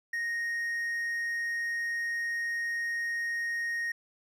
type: tone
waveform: triangle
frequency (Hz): 1864.7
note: A#6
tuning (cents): 0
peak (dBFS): -28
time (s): 0.13-3.92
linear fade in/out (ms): 5
effects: none